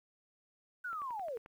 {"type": "linear sweep", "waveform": "sine", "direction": "down", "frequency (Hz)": [1512, 427.7], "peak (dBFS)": -37, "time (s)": [0.84, 1.38], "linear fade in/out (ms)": 10}
{"type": "click train", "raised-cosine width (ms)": 0.5, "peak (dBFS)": -38, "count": 7, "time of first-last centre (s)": [0.93, 1.461], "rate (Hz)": 11.3}
{"effects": ["11-bit"]}